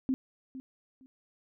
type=tone with echo; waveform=sine; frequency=261.6 Hz; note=C4; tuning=in tune; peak=-25 dBFS; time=0.09-0.14 s; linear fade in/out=0 ms; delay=460 ms; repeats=2; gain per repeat=-14 dB; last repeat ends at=1.06 s; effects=none